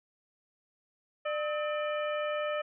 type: harmonic tone with a mistuned harmonic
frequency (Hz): 598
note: D5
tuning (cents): +31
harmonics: 1 / 2 / 3 / 4 / 5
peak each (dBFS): -31 / -37 / -41 / -43 / -45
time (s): 1.25-2.62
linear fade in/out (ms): 10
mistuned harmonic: 2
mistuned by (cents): +120
effects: none